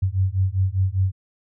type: beating tone pair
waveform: sine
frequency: 92.5 / 97.5 Hz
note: F#2 / G2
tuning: 0 / -9 cents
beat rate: 5 Hz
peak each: -21 / -21 dBFS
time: 0.02-1.12 s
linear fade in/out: 10 ms
effects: none